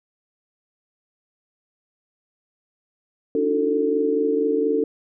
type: tone cluster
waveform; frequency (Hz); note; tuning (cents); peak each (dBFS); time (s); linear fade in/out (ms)
sine; 289.1 / 313.4 / 363.5 / 444.6; D4 / D#4 / F#4 / A4; -27 / +13 / -31 / +18; -24 / -28 / -27 / -20; 3.35-4.84; 2
effects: none